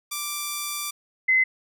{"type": "tone pair in turn", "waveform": ["5% pulse", "sine"], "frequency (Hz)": [1174.7, 2048], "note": ["D6", "C7"], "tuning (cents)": [0, -38], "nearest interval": "minor seventh", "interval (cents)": 962, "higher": "second", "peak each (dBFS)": -16, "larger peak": "neither", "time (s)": [[0.11, 0.91], [1.28, 1.44]], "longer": "first", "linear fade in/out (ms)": 10, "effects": []}